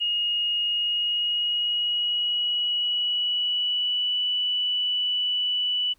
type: tone with pitch glide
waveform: sine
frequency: 2867 to 2965 Hz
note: F7 to F#7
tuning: +45 to +3 cents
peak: -22 dBFS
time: 0-5.94 s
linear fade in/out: 20 ms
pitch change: +58 cents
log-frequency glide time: 0.66-4.19 s
effects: pink hiss -65 dBFS RMS until 5.98 s